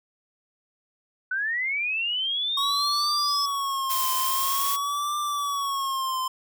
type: linear sweep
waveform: sine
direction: up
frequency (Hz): 1480 to 5274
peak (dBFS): -24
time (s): 1.31-3.46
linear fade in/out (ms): 5
type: tone with vibrato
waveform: square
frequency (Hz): 1108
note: C#6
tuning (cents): -1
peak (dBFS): -26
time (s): 2.57-6.28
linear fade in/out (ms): 5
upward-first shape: triangle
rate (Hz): 0.48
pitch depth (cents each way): 120
type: noise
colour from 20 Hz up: blue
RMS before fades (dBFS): -28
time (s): 3.89-4.77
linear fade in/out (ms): 20
effects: none